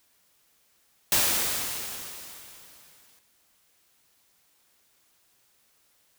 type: noise with exponential decay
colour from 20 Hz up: white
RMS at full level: -21 dBFS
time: 1.12-3.19 s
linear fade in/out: 1 ms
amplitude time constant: 450 ms
effects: white hiss -66 dBFS RMS until 6.18 s